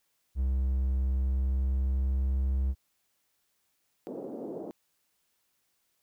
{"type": "tone with pitch glide", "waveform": "triangle", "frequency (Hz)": [65.41, 66.36], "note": ["C2", "C2"], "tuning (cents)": [0, 25], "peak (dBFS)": -23, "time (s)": [0.35, 2.75], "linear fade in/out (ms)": 50, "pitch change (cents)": 25, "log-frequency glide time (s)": [1.08, 2.47]}
{"type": "band-pass noise", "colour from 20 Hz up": "pink", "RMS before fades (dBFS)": -39, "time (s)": [4.07, 4.71], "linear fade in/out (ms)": 0, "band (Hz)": [250, 540], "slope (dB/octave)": 24}
{"effects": ["white hiss -75 dBFS RMS until 6.02 s"]}